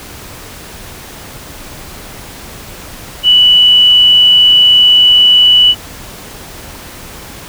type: tone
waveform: sine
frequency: 2960 Hz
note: F#7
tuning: in tune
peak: -3 dBFS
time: 3.23-5.75 s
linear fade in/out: 50 ms
effects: pink hiss -30 dBFS RMS until 7.48 s